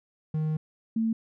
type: tone pair in turn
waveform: triangle / sine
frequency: 155.56 / 224.5 Hz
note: D#3 / A3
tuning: 0 / +35 cents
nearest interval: tritone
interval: 635 cents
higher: second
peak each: -23 dBFS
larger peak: neither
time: 0.34-0.57 / 0.96-1.13 s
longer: first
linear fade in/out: 5 ms
effects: none